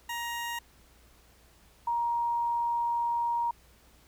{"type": "tone pair in turn", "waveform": ["20% pulse", "sine"], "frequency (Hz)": [942, 942], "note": ["A#5", "A#5"], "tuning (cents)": [18, 18], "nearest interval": "unison", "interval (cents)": 0, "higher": "neither", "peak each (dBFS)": [-28, -26], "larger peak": "second", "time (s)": [[0.09, 0.59], [1.87, 3.51]], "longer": "second", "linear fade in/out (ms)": 5, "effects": ["added 60 Hz sine -61 dBFS peak until 4.07 s", "pink hiss -61 dBFS RMS until 4.07 s"]}